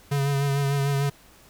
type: tone with vibrato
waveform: square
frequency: 140 Hz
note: C#3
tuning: 18 cents sharp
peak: -22 dBFS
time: 0.11-1.1 s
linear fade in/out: 10 ms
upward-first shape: triangle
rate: 6.7 Hz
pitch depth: 37 cents each way
effects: pink hiss -53 dBFS RMS until 1.49 s